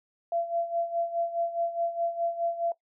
sine tone with tremolo, 680 Hz, F5, 46 cents flat, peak -24 dBFS, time 0.32-2.72 s, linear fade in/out 2 ms, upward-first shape sine, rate 4.8 Hz, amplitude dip 75%, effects noise-tail reverb RT60 0.1 s tail -17 dB re dry

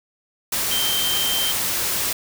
sine tone in noise, 3136 Hz, G7, in tune, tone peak -22 dBFS, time 0.71-1.52 s, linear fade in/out 5 ms, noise white, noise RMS -23 dBFS, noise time 0.52-2.13 s, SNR -2 dB, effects none

